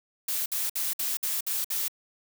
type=noise bursts; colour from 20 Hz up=blue; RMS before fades=-29 dBFS; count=7; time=0.28-1.882 s; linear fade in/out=5 ms; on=180 ms; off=57 ms; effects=none